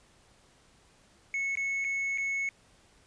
triangle tone with dropouts, 2199 Hz, C#7, 14 cents flat, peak -27 dBFS, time 1.34-2.49 s, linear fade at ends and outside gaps 1 ms, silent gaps 1.554-1.572 / 1.843-1.847 / 2.176-2.182 s, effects pink hiss -62 dBFS RMS until 3.06 s + resampled to 22050 Hz

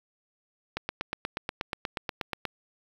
click train, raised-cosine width 0.3 ms, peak -14 dBFS, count 15, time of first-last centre 0.77-2.453 s, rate 8.32 Hz, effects 7-bit

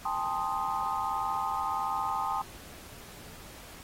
sine chord, A half-diminished seventh, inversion third, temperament equal with one note detuned, 798.6 / 880 / 1046.5 / 1244.5 Hz, G5 / A5 / C6 / Eb6, +32 / 0 / 0 / 0 cents, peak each -34 dBFS, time 0.05-2.42 s, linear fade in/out 5 ms, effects pink hiss -49 dBFS RMS until 3.83 s + AAC 48 kbps

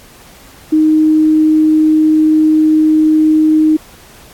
sine tone, 311.1 Hz, D#4, in tune, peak -6 dBFS, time 0.72-3.77 s, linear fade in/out 10 ms, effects pink hiss -40 dBFS RMS until 4.33 s + AAC 64 kbps

